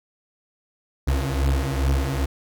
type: beating tone pair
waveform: 35% pulse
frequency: 66.8 / 69.2 Hz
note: C2 / C#2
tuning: +36 / -2 cents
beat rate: 2.4 Hz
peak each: -21 dBFS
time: 1.07-2.26 s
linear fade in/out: 10 ms
effects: none